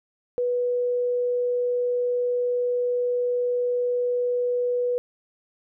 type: tone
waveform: sine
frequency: 490.3 Hz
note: B4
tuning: 13 cents flat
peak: -21 dBFS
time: 0.38-4.98 s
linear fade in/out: 0 ms
effects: none